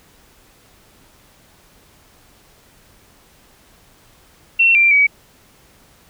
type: tone with pitch steps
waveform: sine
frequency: 2712 / 2365 / 2271 Hz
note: E7 / D7 / C#7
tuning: +49 / +12 / +41 cents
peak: -9 dBFS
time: 4.59-5.07 s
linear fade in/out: 10 ms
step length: 160 ms
effects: pink hiss -51 dBFS RMS until 6.09 s